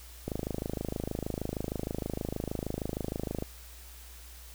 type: click train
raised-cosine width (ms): 2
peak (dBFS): -19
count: 84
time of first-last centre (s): 0.28-3.424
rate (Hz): 26.4
effects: added 60 Hz sine -48 dBFS peak until 4.54 s + white hiss -52 dBFS RMS until 4.54 s